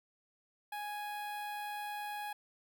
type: tone with notch filter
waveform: sawtooth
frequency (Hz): 830.6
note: G#5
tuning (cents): 0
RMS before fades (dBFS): -41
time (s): 0.72-2.33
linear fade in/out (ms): 5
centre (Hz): 6300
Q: 0.8
effects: none